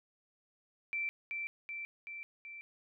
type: tone with echo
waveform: sine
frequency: 2340 Hz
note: D7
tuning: 7 cents flat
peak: -33 dBFS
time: 0.93-1.09 s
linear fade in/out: 0 ms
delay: 380 ms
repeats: 4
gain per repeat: -3 dB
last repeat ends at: 2.61 s
effects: none